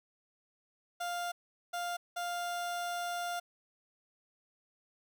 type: tone bursts at uneven times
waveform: 30% pulse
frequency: 700 Hz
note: F5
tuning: 4 cents sharp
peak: -32 dBFS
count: 3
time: 1-1.32 / 1.73-1.97 / 2.16-3.4 s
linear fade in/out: 10 ms
effects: none